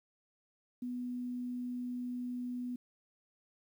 sine tone with quantisation, 246.9 Hz, B3, in tune, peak -36 dBFS, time 0.82-2.76 s, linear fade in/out 5 ms, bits 11, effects none

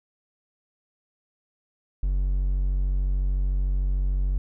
triangle tone, 46.81 Hz, F#1, 21 cents sharp, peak -19 dBFS, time 2.03-4.38 s, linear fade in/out 0 ms, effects none

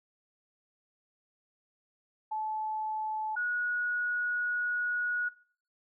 sine tone pair in turn, 866 / 1456.4 Hz, A5 / F#6, -28 / -28 cents, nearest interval major sixth, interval 900 cents, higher second, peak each -31 / -29 dBFS, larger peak second, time 2.31-3.36 / 3.36-5.29 s, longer second, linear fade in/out 10 ms, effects noise-tail reverb RT60 0.5 s tail -20 dB re dry

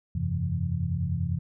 sine tone cluster, 85.7 / 95.9 / 130.9 / 167.6 Hz, F2 / G2 / C3 / E3, -32 / -37 / +1 / +29 cents, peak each -31 dBFS, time 0.15-1.39 s, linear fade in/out 5 ms, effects none

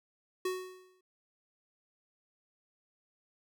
square tone with exponential decay, 370 Hz, F#4, in tune, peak -30 dBFS, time 0.45-1.01 s, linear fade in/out 5 ms, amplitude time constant 120 ms, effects none

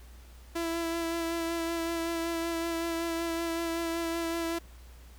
sawtooth tone with vibrato, 333.5 Hz, E4, 20 cents sharp, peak -26 dBFS, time 0.55-4.59 s, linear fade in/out 10 ms, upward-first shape sine, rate 5.3 Hz, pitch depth 18 cents each way, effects added 60 Hz sine -48 dBFS peak until 5.18 s + pink hiss -58 dBFS RMS until 5.18 s

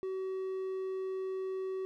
triangle tone, 378.8 Hz, F#4, 41 cents sharp, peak -32 dBFS, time 0.03-1.85 s, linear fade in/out 0 ms, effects none

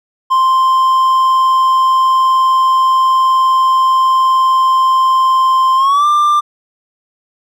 triangle tone with pitch glide, 1046.5 to 1188.3 Hz, C6 to D6, 0 to +20 cents, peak -6 dBFS, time 0.3-6.41 s, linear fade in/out 20 ms, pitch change +220 cents, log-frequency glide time 5.76-6.06 s, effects none

